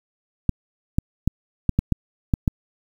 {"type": "clicks", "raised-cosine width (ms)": 5, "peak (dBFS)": -5, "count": 8, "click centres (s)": [0.493, 0.985, 1.276, 1.693, 1.79, 1.923, 2.338, 2.478], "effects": ["7-bit"]}